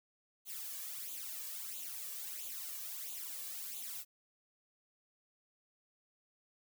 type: noise with flanger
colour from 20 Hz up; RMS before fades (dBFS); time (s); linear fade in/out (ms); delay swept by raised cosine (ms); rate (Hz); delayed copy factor
blue; -44; 0.45-4.05; 50; 0.28 to 1.78; 1.5; +0.7
effects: none